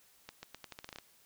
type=accelerating click train; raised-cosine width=0.2 ms; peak=-27 dBFS; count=11; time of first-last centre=0.29-0.986 s; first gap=140 ms; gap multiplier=0.83; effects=white hiss -65 dBFS RMS until 1.25 s